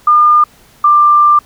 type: tone pair in turn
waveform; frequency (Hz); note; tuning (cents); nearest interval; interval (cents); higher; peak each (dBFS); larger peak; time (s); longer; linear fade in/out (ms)
sine; 1208 / 1186.6; D6 / D6; +48 / +18; unison; 30; first; -4; neither; 0.07-0.44 / 0.84-1.39; second; 5
effects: pink hiss -45 dBFS RMS until 1.45 s